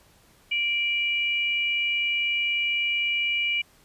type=tone pair together; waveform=sine; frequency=2349 / 2909 Hz; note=D7 / F#7; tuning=0 / -30 cents; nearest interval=major third; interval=370 cents; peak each=-24 / -27 dBFS; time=0.51-3.62 s; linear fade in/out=10 ms; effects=pink hiss -58 dBFS RMS until 3.84 s + resampled to 32000 Hz